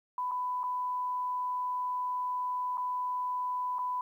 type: tone with dropouts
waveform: sine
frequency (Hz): 997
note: B5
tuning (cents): +16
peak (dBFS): -30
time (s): 0.18-4.01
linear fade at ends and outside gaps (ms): 2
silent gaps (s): 0.312-0.316 / 0.633-0.638 / 2.773-2.779 / 3.785-3.79
effects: 11-bit